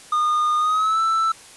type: tone with pitch glide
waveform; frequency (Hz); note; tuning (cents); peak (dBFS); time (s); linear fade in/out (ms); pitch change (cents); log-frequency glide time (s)
triangle; 1222 to 1324.9; D#6 to E6; -32 to +8; -15; 0.12-1.32; 5; +140; 0.58-1
effects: white hiss -44 dBFS RMS until 1.56 s + resampled to 24000 Hz